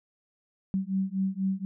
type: beating tone pair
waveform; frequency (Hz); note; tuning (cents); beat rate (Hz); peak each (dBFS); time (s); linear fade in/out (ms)
sine; 189.7 / 193.8; F#3 / G3; +43 / -20; 4.1; -29 / -29; 0.74-1.65; 0
effects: none